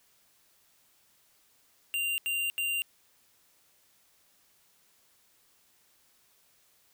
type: tone bursts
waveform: square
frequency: 2782 Hz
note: F7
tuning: 7 cents flat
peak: -29 dBFS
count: 3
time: 1.94-2.82 s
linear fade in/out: 0 ms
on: 240 ms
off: 80 ms
effects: white hiss -66 dBFS RMS until 6.93 s